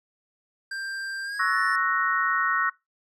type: tone with pitch glide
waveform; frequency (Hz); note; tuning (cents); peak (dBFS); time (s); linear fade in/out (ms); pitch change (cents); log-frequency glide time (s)
square; 1583 to 1766.6; G6 to A6; +17 to +6; -31; 0.71-1.76; 5; +189; 1.23-1.59
type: chord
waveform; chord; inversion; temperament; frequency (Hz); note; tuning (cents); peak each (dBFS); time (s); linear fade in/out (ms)
sine; F# dominant seventh; second; equal; 1108.7 / 1318.5 / 1480 / 1864.7; C#6 / E6 / F#6 / A#6; 0 / 0 / 0 / 0; -27; 1.39-2.7; 10
effects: noise-tail reverb RT60 0.2 s tail -22 dB re dry + low-pass 8000 Hz 12 dB/octave

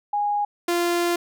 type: tone pair in turn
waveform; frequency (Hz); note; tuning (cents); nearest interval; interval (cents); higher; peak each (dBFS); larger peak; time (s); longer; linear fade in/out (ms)
sine / sawtooth; 824 / 346.4; G#5 / F4; -14 / -14; octave + minor third; 1500; first; -20 / -16; second; 0.13-0.45 / 0.68-1.16; second; 5
effects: none

